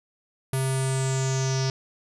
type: tone with low-pass filter sweep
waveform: square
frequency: 132.7 Hz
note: C3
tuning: 25 cents sharp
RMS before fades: -25 dBFS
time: 0.53-1.7 s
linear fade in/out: 2 ms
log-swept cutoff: 11000 to 5300 Hz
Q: 6.9
effects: none